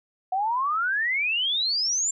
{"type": "exponential sweep", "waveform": "sine", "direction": "up", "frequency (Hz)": [728, 7400], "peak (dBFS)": -22, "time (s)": [0.32, 2.11], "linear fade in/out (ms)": 5, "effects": []}